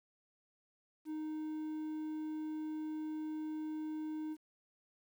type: tone with quantisation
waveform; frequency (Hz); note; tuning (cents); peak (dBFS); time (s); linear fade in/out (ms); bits
triangle; 310; D#4; -6; -36; 1.05-4.37; 50; 11
effects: none